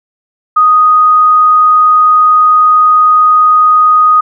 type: tone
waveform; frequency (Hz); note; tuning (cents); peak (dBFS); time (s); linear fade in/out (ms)
sine; 1244.5; D#6; 0; -3; 0.56-4.21; 10
effects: none